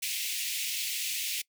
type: high-pass noise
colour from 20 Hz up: pink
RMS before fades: -33 dBFS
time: 0.02-1.42 s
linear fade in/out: 10 ms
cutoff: 2200 Hz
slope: 48 dB/octave
effects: noise-tail reverb RT60 0.1 s tail -22 dB re dry